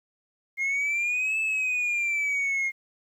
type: exponential two-way sweep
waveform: sine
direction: up then down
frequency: 2129 to 2630 to 2129 Hz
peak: -21 dBFS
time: 0.57-2.72 s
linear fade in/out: 50 ms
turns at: 1.39 s
effects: tanh soft clip ceiling -23 dBFS + 10-bit